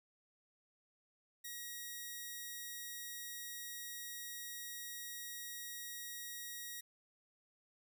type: tone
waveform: 5% pulse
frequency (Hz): 1900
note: A#6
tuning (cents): +33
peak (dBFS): -34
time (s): 1.44-6.81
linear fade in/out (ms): 10
effects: none